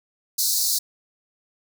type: high-pass noise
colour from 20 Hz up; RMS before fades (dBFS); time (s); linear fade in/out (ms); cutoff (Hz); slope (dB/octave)
pink; -22; 0.38-0.79; 10; 4000; 96
effects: none